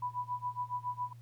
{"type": "tone with tremolo", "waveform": "sine", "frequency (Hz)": 987.8, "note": "B5", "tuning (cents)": 0, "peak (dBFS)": -31, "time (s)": [0.02, 1.13], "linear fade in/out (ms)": 5, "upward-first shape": "sine", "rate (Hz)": 7.2, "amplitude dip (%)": 95, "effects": ["added 118 Hz sine -49 dBFS peak until 1.21 s", "pink hiss -69 dBFS RMS until 1.21 s"]}